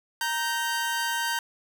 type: tone pair together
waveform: sawtooth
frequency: 932.3 / 1552.6 Hz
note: A#5 / G6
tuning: 0 / -17 cents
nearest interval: major sixth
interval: 883 cents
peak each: -25 dBFS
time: 0.21-1.39 s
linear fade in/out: 2 ms
effects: none